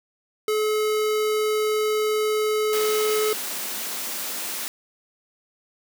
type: tone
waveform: square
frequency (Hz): 428.6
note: A4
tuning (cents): -45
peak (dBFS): -21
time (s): 0.48-3.33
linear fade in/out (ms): 2
type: high-pass noise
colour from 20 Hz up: white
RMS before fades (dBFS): -30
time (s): 2.73-4.68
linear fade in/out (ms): 0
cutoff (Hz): 180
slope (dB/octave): 96
effects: none

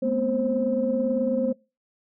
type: tone cluster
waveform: sine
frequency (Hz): 213.8 / 243.2 / 261.5 / 528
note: A3 / B3 / C4 / C5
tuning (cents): -49 / -26 / -1 / +16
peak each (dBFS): -29 / -25 / -32 / -24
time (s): 0.02-1.53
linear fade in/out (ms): 10
effects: noise-tail reverb RT60 0.3 s tail -24 dB re dry + tanh soft clip ceiling -12 dBFS

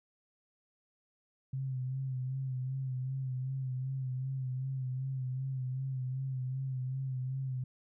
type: tone with vibrato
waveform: sine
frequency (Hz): 130.8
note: C3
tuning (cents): 0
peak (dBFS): -33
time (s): 1.53-7.64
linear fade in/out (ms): 5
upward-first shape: sine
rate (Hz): 2.6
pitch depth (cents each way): 46
effects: none

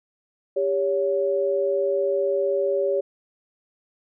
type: tone pair together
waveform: sine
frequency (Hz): 397.3 / 561.9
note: G4 / C#5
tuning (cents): +23 / +23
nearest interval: tritone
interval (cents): 600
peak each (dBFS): -23 / -22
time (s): 0.56-3.01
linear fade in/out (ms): 10
effects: none

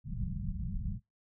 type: low-pass noise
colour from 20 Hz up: pink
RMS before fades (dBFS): -36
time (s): 0.04-1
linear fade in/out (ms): 50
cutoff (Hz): 210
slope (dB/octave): 96
effects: noise-tail reverb RT60 0.2 s tail -24 dB re dry

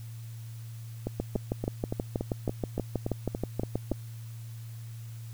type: two click trains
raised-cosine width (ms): 2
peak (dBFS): -17 / -15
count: 11 / 18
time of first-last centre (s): 1.07-3.919 / 1.2-3.916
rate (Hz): 3.51 / 6.26
effects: added 114 Hz sine -39 dBFS peak until 5.33 s + white hiss -56 dBFS RMS until 5.33 s

